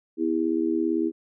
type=tone with amplitude modulation; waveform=sine; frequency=326.5 Hz; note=E4; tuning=17 cents flat; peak=-17 dBFS; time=0.17-1.12 s; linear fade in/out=50 ms; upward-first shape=sine; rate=77.9 Hz; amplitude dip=100%; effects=none